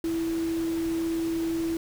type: tone in noise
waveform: sine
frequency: 329.6 Hz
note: E4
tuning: in tune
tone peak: -25 dBFS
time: 0.04-1.77 s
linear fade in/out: 2 ms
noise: pink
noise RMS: -41 dBFS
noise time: 0.04-1.77 s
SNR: +13 dB
effects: none